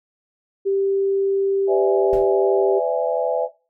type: tone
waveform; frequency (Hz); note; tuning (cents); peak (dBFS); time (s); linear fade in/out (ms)
sine; 392; G4; 0; -17; 0.65-2.8; 20
type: chord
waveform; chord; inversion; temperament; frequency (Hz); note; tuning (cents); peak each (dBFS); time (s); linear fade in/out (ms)
sine; E dominant seventh; second; equal with one note detuned; 504.6 / 587.3 / 659.3 / 830.6; B4 / D5 / E5 / G#5; +37 / 0 / 0 / 0; -22 / -24 / -21 / -27; 1.67-3.49; 50
type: noise with exponential decay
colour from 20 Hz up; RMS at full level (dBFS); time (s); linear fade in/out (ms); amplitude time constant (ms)
brown; -27; 2.13-2.35; 2; 47
effects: noise-tail reverb RT60 0.3 s tail -17 dB re dry